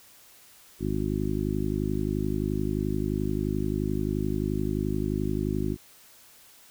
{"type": "harmonic tone", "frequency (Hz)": 51.5, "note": "G#1", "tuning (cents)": -14, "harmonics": [1, 2, 3, 4, 5, 6, 7], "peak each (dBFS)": [-33, -33, -33, -33, -33, -33, -33], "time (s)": [0.79, 5.77], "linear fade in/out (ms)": 50, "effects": ["white hiss -54 dBFS RMS until 6.7 s"]}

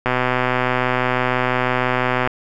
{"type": "click train", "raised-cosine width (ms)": 0.5, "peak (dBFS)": -3, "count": 280, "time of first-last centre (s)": [0.06, 2.274], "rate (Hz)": 126, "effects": []}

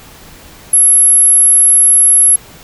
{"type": "tone", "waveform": "sine", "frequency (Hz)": 11175, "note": "F9", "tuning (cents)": 0, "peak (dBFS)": -4, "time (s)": [0.73, 2.36], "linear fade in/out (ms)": 5, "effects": ["pink hiss -37 dBFS RMS until 2.63 s"]}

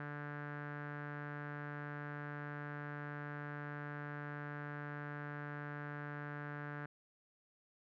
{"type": "tone with low-pass filter", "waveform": "sawtooth", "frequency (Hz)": 146.4, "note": "D3", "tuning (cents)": -5, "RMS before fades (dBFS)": -45, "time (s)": [0, 6.86], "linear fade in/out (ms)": 2, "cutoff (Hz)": 1600, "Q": 5, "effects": []}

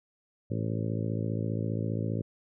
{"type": "harmonic tone with a mistuned harmonic", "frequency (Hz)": 55, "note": "A1", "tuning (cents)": 0, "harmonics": [2, 3, 4, 5, 6, 7, 8, 9, 10], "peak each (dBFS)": [-31, -35, -37, -39, -41, -42, -43, -44, -45], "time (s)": [0.5, 2.22], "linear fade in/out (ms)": 10, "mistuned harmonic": 10, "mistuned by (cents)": 17, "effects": []}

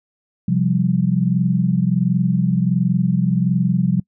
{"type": "chord", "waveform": "sine", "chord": "C suspended fourth", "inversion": "none", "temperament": "equal", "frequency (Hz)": [130.81, 174.61, 196], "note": ["C3", "F3", "G3"], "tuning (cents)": [0, 0, 0], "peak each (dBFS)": [-20, -17, -20], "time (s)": [0.48, 4], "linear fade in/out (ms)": 5, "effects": ["noise-tail reverb RT60 0.1 s tail -25 dB re dry"]}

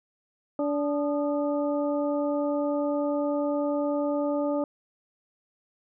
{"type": "harmonic tone with a mistuned harmonic", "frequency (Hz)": 290, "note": "D4", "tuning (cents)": -22, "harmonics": [1, 2, 3, 4], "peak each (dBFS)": [-27, -27, -37, -39], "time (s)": [0.59, 4.64], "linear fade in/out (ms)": 2, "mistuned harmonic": 4, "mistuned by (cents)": 92, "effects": []}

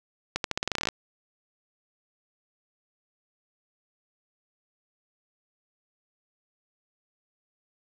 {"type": "accelerating click train", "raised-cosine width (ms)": 0.2, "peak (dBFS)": -9, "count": 14, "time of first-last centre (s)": [0.36, 0.888], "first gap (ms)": 82, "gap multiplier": 0.87, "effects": []}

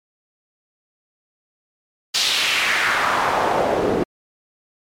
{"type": "noise with band-pass filter sweep", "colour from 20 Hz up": "pink", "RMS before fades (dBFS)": -19, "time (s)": [2.14, 4.04], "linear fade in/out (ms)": 10, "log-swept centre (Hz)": [4400, 360], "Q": 1.9, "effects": ["MP3 96 kbps"]}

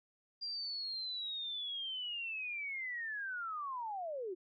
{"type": "linear sweep", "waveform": "sine", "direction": "down", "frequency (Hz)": [4799, 341.9], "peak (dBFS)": -38, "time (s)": [0.41, 4.35], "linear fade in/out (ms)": 20, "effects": []}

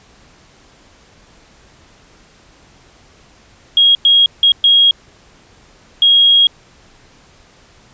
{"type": "tone bursts at uneven times", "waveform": "sine", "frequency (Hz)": 3279, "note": "G#7", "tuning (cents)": -23, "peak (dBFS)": -6, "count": 5, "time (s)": [[3.77, 3.95], [4.05, 4.26], [4.43, 4.52], [4.64, 4.91], [6.02, 6.47]], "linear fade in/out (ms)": 2, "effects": ["pink hiss -47 dBFS RMS until 7.93 s", "resampled to 16000 Hz"]}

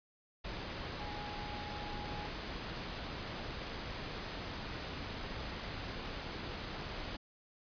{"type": "tone in noise", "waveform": "sine", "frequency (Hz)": 830.6, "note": "G#5", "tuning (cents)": 0, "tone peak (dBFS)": -46, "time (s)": [0.99, 2.27], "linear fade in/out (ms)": 10, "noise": "pink", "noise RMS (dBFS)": -42, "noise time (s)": [0.44, 7.17], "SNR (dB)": -7, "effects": ["resampled to 11025 Hz"]}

